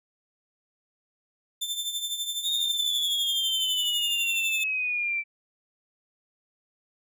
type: tone with tremolo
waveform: sawtooth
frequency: 3553 Hz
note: A7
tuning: 16 cents sharp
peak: -23 dBFS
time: 1.61-4.64 s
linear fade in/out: 10 ms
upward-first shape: triangle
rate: 12 Hz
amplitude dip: 70%
type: exponential sweep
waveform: sine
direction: down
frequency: 3754 to 2327 Hz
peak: -25 dBFS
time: 2.43-5.24 s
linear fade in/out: 50 ms
effects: none